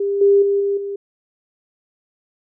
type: tone with level steps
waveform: sine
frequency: 400 Hz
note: G4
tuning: 35 cents sharp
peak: -17 / -9 / -14 / -16 / -23 dBFS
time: 0-0.96 s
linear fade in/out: 5 ms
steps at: 0.21 / 0.42 / 0.6 / 0.77 s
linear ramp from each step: 5 ms
effects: none

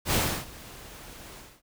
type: noise with ADSR envelope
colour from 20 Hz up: pink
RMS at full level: -23 dBFS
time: 0.05-1.62 s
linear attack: 79 ms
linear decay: 320 ms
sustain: -22 dB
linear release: 250 ms
effects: none

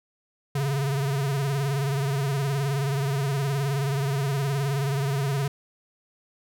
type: tone with vibrato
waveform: square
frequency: 138.59 Hz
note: C#3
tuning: in tune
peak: -24 dBFS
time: 0.55-5.48 s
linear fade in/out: 5 ms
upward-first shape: sine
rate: 19 Hz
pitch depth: 77 cents each way
effects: none

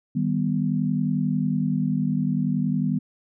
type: chord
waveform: sine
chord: Eb augmented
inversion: none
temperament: equal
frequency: 155.56 / 196 / 246.9 Hz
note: Eb3 / G3 / B3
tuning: 0 / 0 / 0 cents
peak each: -25 dBFS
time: 0.15-2.99 s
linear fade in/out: 10 ms
effects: none

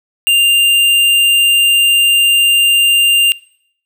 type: tone with tanh clipping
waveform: sine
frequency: 2794 Hz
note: F7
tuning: in tune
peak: -9 dBFS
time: 0.27-3.32 s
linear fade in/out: 0 ms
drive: 16 dB
effects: noise-tail reverb RT60 0.7 s tail -23 dB re dry

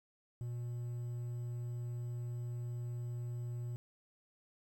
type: tone with quantisation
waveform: triangle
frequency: 120.5 Hz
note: B2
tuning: 42 cents flat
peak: -36 dBFS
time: 0.41-3.76 s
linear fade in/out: 0 ms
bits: 11
effects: none

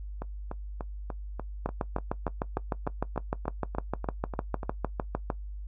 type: two click trains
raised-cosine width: 1 ms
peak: -14 / -21 dBFS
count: 25 / 16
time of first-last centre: 1.66-5.302 / 0.22-4.632 s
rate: 6.59 / 3.4 Hz
effects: noise-tail reverb RT60 0.1 s tail -18 dB re dry + added 50 Hz sine -36 dBFS peak until 5.67 s

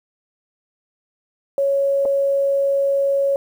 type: tone with dropouts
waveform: sine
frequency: 554.4 Hz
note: C#5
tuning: in tune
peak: -15 dBFS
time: 1.58-3.36 s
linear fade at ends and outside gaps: 1 ms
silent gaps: 2.053-2.057 s
effects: 8-bit

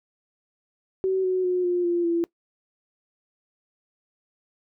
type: tone with pitch steps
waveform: sine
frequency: 379 / 370.6 / 362.3 / 354.2 / 346.3 / 338.6 Hz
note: F#4 / F#4 / F#4 / F4 / F4 / E4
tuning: +42 / +3 / -36 / +24 / -15 / +46 cents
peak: -20 dBFS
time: 1.04-2.24 s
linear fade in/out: 0 ms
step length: 200 ms
effects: noise-tail reverb RT60 0.1 s tail -22 dB re dry

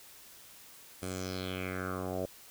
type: tone with low-pass filter sweep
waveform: 10% pulse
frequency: 92.8 Hz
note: F#2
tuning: 6 cents sharp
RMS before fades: -37 dBFS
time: 1.02-2.26 s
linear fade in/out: 5 ms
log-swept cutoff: 10000 to 570 Hz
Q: 4
effects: white hiss -54 dBFS RMS until 2.5 s

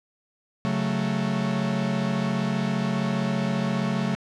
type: chord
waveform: 45% pulse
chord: F# minor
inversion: second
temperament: equal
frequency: 138.59 / 185 / 220 Hz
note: C#3 / F#3 / A3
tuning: 0 / 0 / 0 cents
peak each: -29 / -27 / -27 dBFS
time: 0.65-4.15 s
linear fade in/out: 0 ms
effects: low-pass 5000 Hz 12 dB/octave

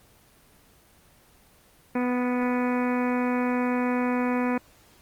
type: harmonic tone with a mistuned harmonic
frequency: 247.9 Hz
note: B3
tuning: 7 cents sharp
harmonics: 1 / 2 / 3 / 4 / 5 / 6 / 7 / 8 / 9 / 10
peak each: -24 / -30 / -35 / -33 / -39 / -40 / -39 / -42 / -40 / -42 dBFS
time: 1.95-4.58 s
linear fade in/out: 5 ms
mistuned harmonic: 6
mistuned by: -26 cents
effects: pink hiss -57 dBFS RMS until 5.01 s + Opus 24 kbps

